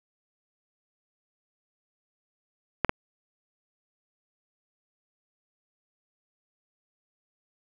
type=clicks; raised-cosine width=0.5 ms; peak=-6 dBFS; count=2; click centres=2.847 / 2.894 s; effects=none